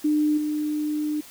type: tone with level steps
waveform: sine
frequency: 301.3 Hz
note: D4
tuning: 44 cents sharp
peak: -18 / -23 dBFS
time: 0.04-1.21 s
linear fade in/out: 10 ms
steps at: 0.37 s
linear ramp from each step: 10 ms
effects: white hiss -46 dBFS RMS until 1.3 s